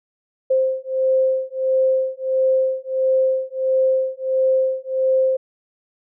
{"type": "beating tone pair", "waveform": "sine", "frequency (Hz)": [523.3, 524.8], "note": ["C5", "C5"], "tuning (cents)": [0, 5], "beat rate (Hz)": 1.5, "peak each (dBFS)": -19, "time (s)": [0.5, 5.37], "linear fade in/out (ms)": 10, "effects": []}